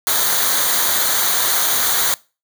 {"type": "noise with comb filter", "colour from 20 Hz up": "white", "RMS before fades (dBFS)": -17, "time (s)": [0.07, 2.14], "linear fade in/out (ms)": 0, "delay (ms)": 0.38, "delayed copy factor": -0.65, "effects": ["noise-tail reverb RT60 0.3 s tail -22 dB re dry"]}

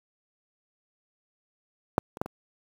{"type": "clicks", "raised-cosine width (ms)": 1, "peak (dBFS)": [-6, -26, -12, -22], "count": 4, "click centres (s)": [1.981, 2.171, 2.215, 2.26], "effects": ["high-pass 80 Hz 12 dB/octave", "7-bit"]}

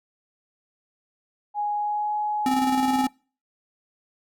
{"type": "tone with pitch glide", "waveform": "sine", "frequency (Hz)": [830, 841.1], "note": ["G#5", "G#5"], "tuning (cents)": [-1, 22], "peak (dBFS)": -23, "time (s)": [1.54, 3.09], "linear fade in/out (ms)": 50, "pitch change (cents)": 23, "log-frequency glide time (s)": [1.73, 2.14]}
{"type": "tone with tremolo", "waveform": "square", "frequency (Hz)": 260, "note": "C4", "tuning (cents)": -11, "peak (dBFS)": -21, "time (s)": [2.46, 3.07], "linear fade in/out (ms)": 2, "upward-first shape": "square", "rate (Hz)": 19, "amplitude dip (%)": 40}
{"effects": ["noise-tail reverb RT60 0.4 s tail -26 dB re dry"]}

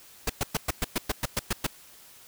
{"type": "noise bursts", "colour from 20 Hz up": "pink", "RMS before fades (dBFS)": -26, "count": 11, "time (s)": [0.27, 1.667], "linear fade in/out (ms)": 5, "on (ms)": 27, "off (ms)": 110, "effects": ["white hiss -52 dBFS RMS until 2.27 s"]}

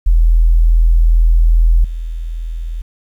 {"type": "tone with level steps", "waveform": "sine", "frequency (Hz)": 41.2, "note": "E1", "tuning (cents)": 0, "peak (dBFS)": [-6, -19], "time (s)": [0.06, 2.82], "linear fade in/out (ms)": 10, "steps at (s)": 1.84, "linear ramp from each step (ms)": 5, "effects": ["8-bit"]}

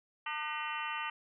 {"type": "harmonic tone with a mistuned harmonic", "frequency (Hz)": 301.8, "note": "D4", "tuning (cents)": 47, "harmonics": [3, 4, 5, 6, 7, 8, 9, 10], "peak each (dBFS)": [-41, -40, -45, -43, -49, -48, -42, -46], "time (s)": [0.26, 1.1], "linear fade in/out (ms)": 5, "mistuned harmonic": 6, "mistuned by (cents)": 87, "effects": []}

